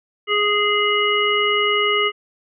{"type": "harmonic tone", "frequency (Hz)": 415.3, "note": "G#4", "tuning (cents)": 0, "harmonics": [1, 3, 5, 7], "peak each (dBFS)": [-21, -21, -21, -21], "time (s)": [0.27, 2.12], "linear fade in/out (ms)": 50, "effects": []}